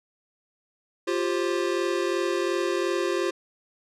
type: chord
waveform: square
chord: F suspended second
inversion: none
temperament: equal with one note detuned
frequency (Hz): 349.2 / 392 / 529.9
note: F4 / G4 / C5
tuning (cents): 0 / 0 / +22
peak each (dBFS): -27 / -29 / -32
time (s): 1.07-3.31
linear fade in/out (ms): 10
effects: low-pass 7000 Hz 12 dB/octave